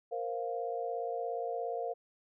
sine chord, Bb suspended second, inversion none, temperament equal, 466.2 / 523.3 / 698.5 Hz, Bb4 / C5 / F5, 0 / 0 / 0 cents, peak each -37 / -40 / -37 dBFS, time 0.11-1.94 s, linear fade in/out 20 ms, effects none

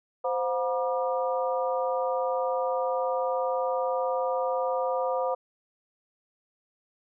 harmonic tone with a mistuned harmonic, 239.8 Hz, A#3, 49 cents sharp, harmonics 2 / 3 / 4 / 5, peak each -27 / -31 / -33 / -35 dBFS, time 0.24-5.35 s, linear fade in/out 10 ms, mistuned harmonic 2, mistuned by +140 cents, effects none

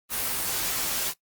white noise with comb filter, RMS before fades -28 dBFS, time 0.09-1.14 s, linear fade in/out 50 ms, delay 14 ms, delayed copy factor -0.6, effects noise-tail reverb RT60 0.1 s tail -17 dB re dry + Opus 32 kbps

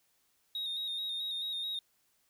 triangle tone with vibrato, 3729 Hz, A#7, in tune, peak -32 dBFS, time 0.55-1.79 s, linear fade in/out 2 ms, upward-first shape square, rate 4.6 Hz, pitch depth 31 cents each way, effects tanh soft clip ceiling -29 dBFS + white hiss -73 dBFS RMS until 2.29 s

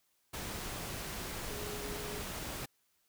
sine tone in noise, 415.3 Hz, G#4, in tune, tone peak -44 dBFS, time 1.5-2.23 s, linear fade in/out 10 ms, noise pink, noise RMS -41 dBFS, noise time 0.33-2.66 s, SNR -6 dB, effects white hiss -75 dBFS RMS until 3.08 s

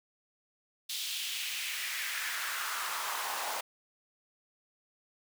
pink noise with high-pass filter sweep, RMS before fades -36 dBFS, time 0.89-3.61 s, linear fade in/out 10 ms, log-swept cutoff 3700 to 760 Hz, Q 2.4, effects none

